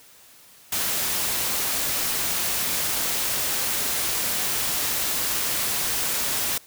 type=noise; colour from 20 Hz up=white; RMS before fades=-25 dBFS; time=0.72-6.58 s; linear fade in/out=5 ms; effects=white hiss -51 dBFS RMS until 6.66 s